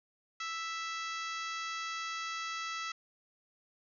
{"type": "harmonic tone", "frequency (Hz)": 659.3, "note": "E5", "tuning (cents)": 0, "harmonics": [2, 3, 4, 5, 6, 7, 8, 9, 10], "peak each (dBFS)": [-39, -43, -45, -47, -49, -50, -51, -52, -53], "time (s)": [0.4, 2.92], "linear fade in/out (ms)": 5, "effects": []}